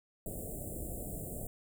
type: band-stop noise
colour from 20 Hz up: pink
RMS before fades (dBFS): -41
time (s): 0.26-1.47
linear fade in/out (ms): 2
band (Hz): 710 to 7500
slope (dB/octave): 96
effects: none